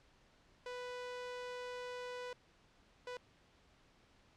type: tone bursts at uneven times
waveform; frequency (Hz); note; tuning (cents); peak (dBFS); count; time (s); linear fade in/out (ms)
sawtooth; 495.2; B4; +5; -39; 2; 0.66-2.33 / 3.07-3.17; 2
effects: pink hiss -68 dBFS RMS until 4.36 s + low-pass 5000 Hz 12 dB/octave